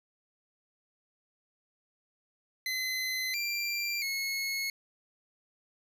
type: tone with pitch steps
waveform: 25% pulse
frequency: 2040 / 2368 / 2180 Hz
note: C7 / D7 / C#7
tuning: -44 / +14 / -29 cents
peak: -27 dBFS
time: 2.66-4.7 s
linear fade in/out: 2 ms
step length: 680 ms
effects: none